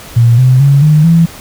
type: tone with pitch steps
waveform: sine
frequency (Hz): 117.6 / 128.24 / 139.85 / 152.51 / 166.31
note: A#2 / C3 / C#3 / D#3 / E3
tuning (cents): +16 / -34 / +16 / -34 / +16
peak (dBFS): -3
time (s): 0.16-1.26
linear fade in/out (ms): 10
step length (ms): 220
effects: pink hiss -31 dBFS RMS until 1.4 s